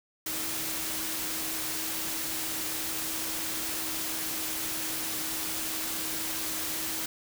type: tone in noise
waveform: sine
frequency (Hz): 318.8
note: D#4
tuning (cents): +42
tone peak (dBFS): -43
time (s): 0.26-7.06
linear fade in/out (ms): 5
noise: white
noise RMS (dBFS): -33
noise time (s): 0.26-7.06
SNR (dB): -13
effects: none